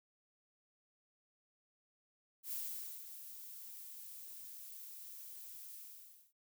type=noise with ADSR envelope; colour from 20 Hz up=violet; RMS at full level=-41 dBFS; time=2.43-6.33 s; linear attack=89 ms; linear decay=500 ms; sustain=-10 dB; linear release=580 ms; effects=none